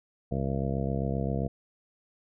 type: harmonic tone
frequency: 67.6 Hz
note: C#2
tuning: 43 cents flat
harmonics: 1 / 2 / 3 / 4 / 5 / 6 / 7 / 8 / 9 / 10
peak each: -34 / -31 / -33 / -39 / -41 / -42 / -37 / -43 / -43 / -39 dBFS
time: 0.31-1.48 s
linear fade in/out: 10 ms
effects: none